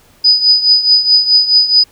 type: tone with tremolo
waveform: sine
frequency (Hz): 4978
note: D#8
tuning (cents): 0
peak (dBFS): -3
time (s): 0.24-1.84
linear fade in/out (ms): 10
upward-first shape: triangle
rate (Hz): 4.7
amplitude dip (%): 80
effects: pink hiss -48 dBFS RMS until 1.91 s